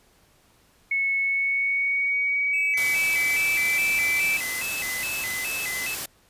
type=tone with pitch glide; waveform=sine; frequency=2200 to 2328 Hz; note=C#7 to D7; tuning=-14 to -16 cents; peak=-21 dBFS; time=0.91-4.37 s; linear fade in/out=5 ms; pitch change=+98 cents; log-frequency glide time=1.19-3.69 s
type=tone with vibrato; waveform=triangle; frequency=2300 Hz; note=D7; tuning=37 cents flat; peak=-27 dBFS; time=2.53-5.95 s; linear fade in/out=10 ms; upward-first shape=square; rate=2.4 Hz; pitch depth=220 cents each way
type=noise; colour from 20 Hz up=white; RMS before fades=-31 dBFS; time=2.77-6.06 s; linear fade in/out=5 ms
effects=pink hiss -60 dBFS RMS until 6.29 s + resampled to 32000 Hz